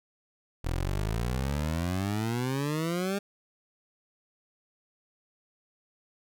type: exponential sweep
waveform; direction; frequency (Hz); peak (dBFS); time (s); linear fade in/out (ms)
20% pulse; up; 40.53 to 203.3; -23; 0.64-3.19; 10
effects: none